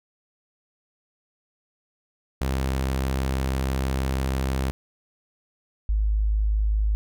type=tone pair in turn; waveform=sawtooth / sine; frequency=66.2 / 52.54 Hz; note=C2 / G#1; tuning=+21 / +21 cents; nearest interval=major third; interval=400 cents; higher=first; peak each=-19 dBFS; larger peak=neither; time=2.41-4.71 / 5.89-6.95 s; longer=first; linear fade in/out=0 ms; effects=none